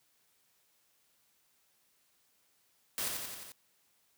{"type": "noise with echo", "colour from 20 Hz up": "white", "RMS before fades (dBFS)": -35, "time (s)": [2.98, 3.08], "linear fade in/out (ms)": 0, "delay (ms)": 88, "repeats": 5, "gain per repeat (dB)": -3, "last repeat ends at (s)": 3.52, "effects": ["white hiss -72 dBFS RMS until 4.17 s", "high-pass 60 Hz 12 dB/octave"]}